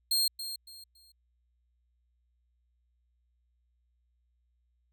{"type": "tone with echo", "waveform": "sawtooth", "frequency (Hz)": 4221, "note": "C8", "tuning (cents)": 14, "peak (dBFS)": -22, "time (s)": [0.11, 0.28], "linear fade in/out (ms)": 5, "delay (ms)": 280, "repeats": 3, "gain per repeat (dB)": -11, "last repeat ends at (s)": 1.12, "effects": ["added 60 Hz sine -70 dBFS peak until 4.92 s"]}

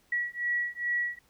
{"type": "beating tone pair", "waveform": "sine", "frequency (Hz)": [1928, 1930.4], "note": ["B6", "B6"], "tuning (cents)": [-42, -40], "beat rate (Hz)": 2.4, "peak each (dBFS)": -31, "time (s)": [0.12, 1.19], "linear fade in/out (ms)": 5, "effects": ["pink hiss -66 dBFS RMS until 1.29 s"]}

